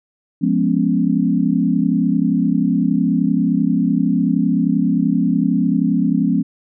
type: chord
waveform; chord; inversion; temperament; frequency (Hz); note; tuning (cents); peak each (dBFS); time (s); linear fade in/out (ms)
sine; C# dominant seventh; first; equal; 174.61 / 207.7 / 246.9 / 277.2; E#3 / G#3 / B3 / C#4; 0 / 0 / 0 / 0; -19; 0.41-6.43; 20
effects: none